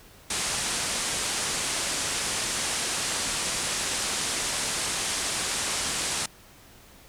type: low-pass noise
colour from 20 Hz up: white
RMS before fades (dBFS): -29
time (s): 0.3-6.26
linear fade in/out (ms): 5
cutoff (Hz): 9800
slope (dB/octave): 48
effects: pink hiss -52 dBFS RMS until 7.08 s